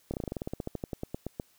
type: slowing click train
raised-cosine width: 2 ms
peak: -20 dBFS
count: 20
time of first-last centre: 0.11-1.399 s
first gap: 28 ms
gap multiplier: 1.09
effects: white hiss -65 dBFS RMS until 1.58 s